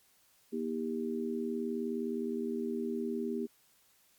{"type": "harmonic tone", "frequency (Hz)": 79.4, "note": "D#2", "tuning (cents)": 36, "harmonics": [3, 4, 5], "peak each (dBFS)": [-35, -40, -36], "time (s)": [0.52, 3.47], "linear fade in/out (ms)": 20, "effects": ["white hiss -67 dBFS RMS until 4.18 s", "MP3 96 kbps"]}